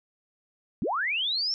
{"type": "linear sweep", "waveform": "sine", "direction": "up", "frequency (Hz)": [146.83, 5520], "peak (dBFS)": -25, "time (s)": [0.82, 1.54], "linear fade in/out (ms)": 0, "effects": []}